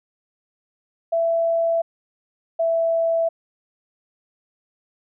sine tone pair in turn, 666 / 661.8 Hz, E5 / E5, +18 / +7 cents, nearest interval unison, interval 11 cents, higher first, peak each -17 dBFS, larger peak neither, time 1.12-1.82 / 2.59-3.29 s, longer neither, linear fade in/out 10 ms, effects none

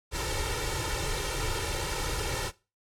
pink noise with comb filter, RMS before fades -31 dBFS, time 0.11-2.52 s, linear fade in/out 50 ms, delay 2.2 ms, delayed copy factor +0.9, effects noise-tail reverb RT60 0.3 s tail -20 dB re dry + low-pass 10000 Hz 12 dB/octave

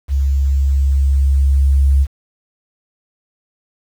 sine tone with level ramp, 68.6 Hz, C#2, 17 cents flat, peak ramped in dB -12 to -8 dBFS, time 0.08-2.07 s, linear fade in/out 50 ms, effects 7-bit

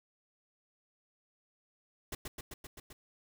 pink noise with echo, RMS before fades -39 dBFS, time 2.12-2.15 s, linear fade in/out 5 ms, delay 130 ms, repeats 6, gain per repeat -2 dB, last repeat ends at 2.93 s, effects none

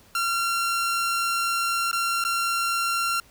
sawtooth tone with dropouts, 1372 Hz, F6, 31 cents flat, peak -19 dBFS, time 0.15-3.2 s, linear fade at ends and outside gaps 2 ms, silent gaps 1.914-1.929 / 2.24-2.249 s, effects pink hiss -55 dBFS RMS until 3.3 s

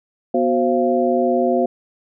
sine tone cluster, 245.1 / 369.6 / 527 / 687 Hz, B3 / F#4 / C5 / F5, -13 / -2 / +12 / -29 cents, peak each -20 dBFS, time 0.34-1.66 s, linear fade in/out 5 ms, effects none

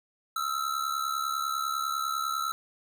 square ring-modulated tone, 1319 Hz, E6, 1 cent sharp, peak -26 dBFS, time 0.36-2.52 s, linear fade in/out 0 ms, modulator 35 Hz, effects none

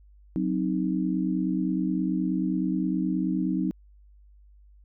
sine chord, C diminished, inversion second, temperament equal, 185 / 261.6 / 311.1 Hz, Gb3 / C4 / Eb4, 0 / 0 / 0 cents, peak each -27 / -29 / -28 dBFS, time 0.36-3.71 s, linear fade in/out 0 ms, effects added 50 Hz sine -51 dBFS peak until 4.84 s

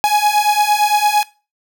45% pulse beating tone pair, 832 / 840.8 Hz, G#5 / G#5, +3 / +21 cents, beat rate 8.8 Hz, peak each -15 dBFS, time 0.04-1.23 s, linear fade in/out 0 ms, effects noise-tail reverb RT60 0.3 s tail -19 dB re dry

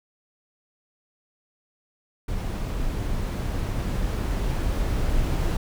brown noise with level ramp, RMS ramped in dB -28 to -23 dBFS, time 2.28-5.57 s, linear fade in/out 5 ms, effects none

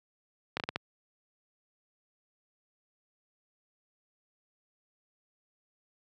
slowing click train, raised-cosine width 0.3 ms, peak -15 dBFS, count 5, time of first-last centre 0.57-0.76 s, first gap 29 ms, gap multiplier 1.34, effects high-pass 100 Hz 12 dB/octave

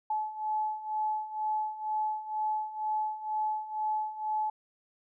sine beating tone pair, 858 / 860.1 Hz, A5 / A5, -44 / -40 cents, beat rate 2.1 Hz, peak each -35 / -31 dBFS, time 0.1-4.5 s, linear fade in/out 5 ms, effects none

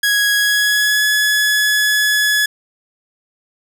sawtooth tone with pitch glide, 1661.2 to 1699 Hz, G#6 to G#6, 0 to +39 cents, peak -9 dBFS, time 0.03-2.46 s, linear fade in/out 5 ms, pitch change +39 cents, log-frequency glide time 0.35-1.05 s, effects none

